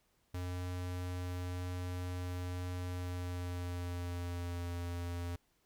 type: tone with pitch glide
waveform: square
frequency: 89.9 to 86.94 Hz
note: F#2 to F2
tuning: -49 to -7 cents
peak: -38 dBFS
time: 0.34-5.36 s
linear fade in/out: 5 ms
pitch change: -58 cents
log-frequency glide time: 2.9-4.71 s
effects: pink hiss -75 dBFS RMS until 5.65 s